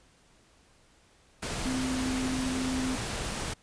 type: tone in noise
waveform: sine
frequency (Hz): 258.3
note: C4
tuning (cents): -22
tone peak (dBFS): -29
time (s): 1.65-2.96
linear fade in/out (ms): 10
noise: pink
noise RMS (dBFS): -34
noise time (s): 1.42-3.54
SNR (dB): +2
effects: pink hiss -62 dBFS RMS until 3.62 s + resampled to 22050 Hz